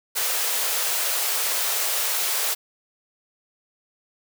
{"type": "high-pass noise", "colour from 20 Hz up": "white", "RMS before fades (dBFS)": -24, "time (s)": [0.15, 2.55], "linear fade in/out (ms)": 20, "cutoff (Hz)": 410, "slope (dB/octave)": 48, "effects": []}